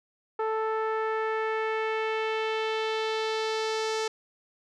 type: tone with low-pass filter sweep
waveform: sawtooth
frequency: 440 Hz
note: A4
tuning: in tune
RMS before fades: -29 dBFS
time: 0.39-4.08 s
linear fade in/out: 5 ms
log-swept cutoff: 1200 to 5900 Hz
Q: 1.7
effects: none